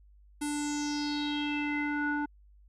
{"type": "tone with low-pass filter sweep", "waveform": "square", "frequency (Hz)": 293.7, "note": "D4", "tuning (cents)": 0, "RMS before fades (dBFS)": -32, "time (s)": [0.41, 2.26], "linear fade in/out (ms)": 10, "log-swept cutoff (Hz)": [10000, 1200], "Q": 5.5, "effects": ["added 50 Hz sine -55 dBFS peak until 2.68 s"]}